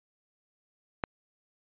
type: click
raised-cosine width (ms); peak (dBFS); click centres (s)
0.5; -13; 1.038
effects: resampled to 8000 Hz